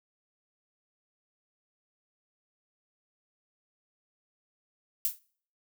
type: noise with exponential decay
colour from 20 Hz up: violet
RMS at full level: -24 dBFS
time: 5.05-5.19 s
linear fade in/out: 0 ms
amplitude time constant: 30 ms
effects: noise-tail reverb RT60 0.5 s tail -23 dB re dry